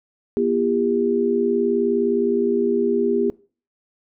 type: tone cluster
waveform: sine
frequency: 241.2 / 341.1 / 400.5 Hz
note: B3 / F4 / G4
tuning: -41 / -41 / +37 cents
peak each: -22 / -25 / -19 dBFS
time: 0.37-3.3 s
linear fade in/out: 0 ms
effects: noise-tail reverb RT60 0.4 s tail -22 dB re dry